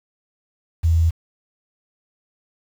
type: tone with quantisation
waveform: sine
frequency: 82.41 Hz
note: E2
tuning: in tune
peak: -13 dBFS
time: 0.83-1.11 s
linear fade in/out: 20 ms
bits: 7
effects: none